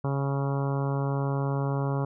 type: harmonic tone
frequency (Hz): 138.59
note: C#3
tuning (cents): 0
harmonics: 1 / 2 / 3 / 4 / 5 / 6 / 7 / 8 / 9 / 10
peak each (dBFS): -26 / -35 / -35 / -37 / -41 / -40 / -40 / -41 / -46 / -46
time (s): 0.04-2.05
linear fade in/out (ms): 5
effects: none